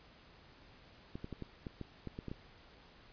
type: clicks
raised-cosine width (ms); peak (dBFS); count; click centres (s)
3; -29; 10; 1.155 / 1.244 / 1.327 / 1.423 / 1.668 / 1.813 / 2.073 / 2.189 / 2.283 / 2.315
effects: pink hiss -60 dBFS RMS until 3.12 s + resampled to 11025 Hz